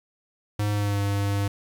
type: tone with pitch glide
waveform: square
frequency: 103.83 to 100.47 Hz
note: G#2 to G2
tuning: 0 to +43 cents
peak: -23 dBFS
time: 0.59-1.48 s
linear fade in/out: 5 ms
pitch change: -57 cents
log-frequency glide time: 0.71-1 s
effects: 9-bit